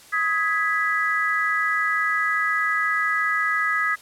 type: chord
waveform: sine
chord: G# minor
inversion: second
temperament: equal with one note detuned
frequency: 1261.2 / 1661.2 / 1975.5 Hz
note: D#6 / G#6 / B6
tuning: +23 / 0 / 0 cents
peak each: -24 dBFS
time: 0.12-3.96 s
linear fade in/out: 20 ms
effects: white hiss -48 dBFS RMS until 4.01 s + low-pass 11000 Hz 12 dB/octave